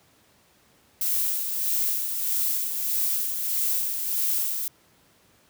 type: noise with tremolo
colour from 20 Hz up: violet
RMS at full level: -24 dBFS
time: 1.01-4.68 s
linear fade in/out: 2 ms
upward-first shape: sine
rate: 1.6 Hz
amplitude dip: 45%
effects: pink hiss -60 dBFS RMS until 5.49 s + high-pass 80 Hz 12 dB/octave